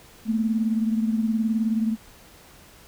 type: beating tone pair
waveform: sine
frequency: 220 / 239 Hz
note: A3 / A#3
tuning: 0 / +43 cents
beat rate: 19 Hz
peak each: -21 / -28 dBFS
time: 0.25-1.97 s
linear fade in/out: 50 ms
effects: pink hiss -50 dBFS RMS until 2.87 s